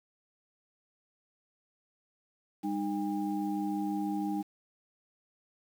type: tone cluster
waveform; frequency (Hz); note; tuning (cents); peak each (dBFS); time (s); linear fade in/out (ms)
sine; 200.5 / 306.7 / 804; G3 / D#4 / G5; +39 / -25 / +44; -35 / -32 / -38; 2.63-4.43; 20
effects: 9-bit